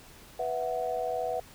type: chord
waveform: sine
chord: B suspended fourth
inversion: none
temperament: equal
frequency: 493.9 / 659.3 / 740 Hz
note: B4 / E5 / F#5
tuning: 0 / 0 / 0 cents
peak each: -33 dBFS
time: 0.39-1.4 s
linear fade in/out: 5 ms
effects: pink hiss -52 dBFS RMS until 1.54 s